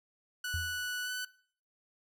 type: tone with pitch glide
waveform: sawtooth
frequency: 1480 to 1499.8 Hz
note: F#6 to F#6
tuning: 0 to +23 cents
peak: -31 dBFS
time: 0.44-1.25 s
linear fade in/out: 5 ms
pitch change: +23 cents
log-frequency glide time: 1.03-1.11 s
type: tone with exponential decay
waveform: sine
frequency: 85 Hz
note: F2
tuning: 46 cents flat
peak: -31 dBFS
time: 0.54-0.91 s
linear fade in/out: 0 ms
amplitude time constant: 80 ms
effects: noise-tail reverb RT60 0.5 s tail -20 dB re dry